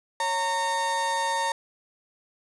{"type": "tone pair together", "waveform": "35% pulse", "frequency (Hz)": [552, 918.3], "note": ["C#5", "A#5"], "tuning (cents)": [-7, -26], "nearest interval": "major sixth", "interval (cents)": 881, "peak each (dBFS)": [-31, -23], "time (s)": [0.2, 1.52], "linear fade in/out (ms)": 2, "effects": ["resampled to 24000 Hz", "8-bit"]}